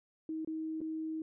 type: tone with dropouts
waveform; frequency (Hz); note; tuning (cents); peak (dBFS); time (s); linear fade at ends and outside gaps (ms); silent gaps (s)
sine; 317.2; D#4; +33; -35; 0.29-1.22; 2; 0.448-0.474 / 0.806-0.814
effects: none